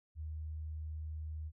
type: tone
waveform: sine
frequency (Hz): 77.78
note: D#2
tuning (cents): 0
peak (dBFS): -39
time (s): 0.15-1.52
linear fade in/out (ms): 50
effects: none